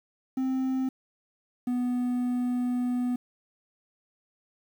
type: tone pair in turn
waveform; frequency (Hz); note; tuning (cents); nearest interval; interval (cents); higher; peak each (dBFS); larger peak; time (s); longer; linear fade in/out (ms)
triangle; 261.6 / 246.9; C4 / B3; 0 / 0; minor second; 100; first; -23 / -23; neither; 0.37-0.89 / 1.67-3.16; second; 5
effects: 9-bit